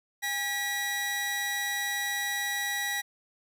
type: tone pair together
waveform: sawtooth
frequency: 813.1 / 1934 Hz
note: G#5 / B6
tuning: -37 / -37 cents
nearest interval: octave + minor third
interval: 1500 cents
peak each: -33 / -26 dBFS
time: 0.22-3.02 s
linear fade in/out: 20 ms
effects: none